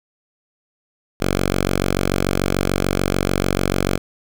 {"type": "tone", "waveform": "5% pulse", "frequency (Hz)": 46.83, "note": "F#1", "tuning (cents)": 22, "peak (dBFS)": -6, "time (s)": [1.2, 3.98], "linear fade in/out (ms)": 10, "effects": []}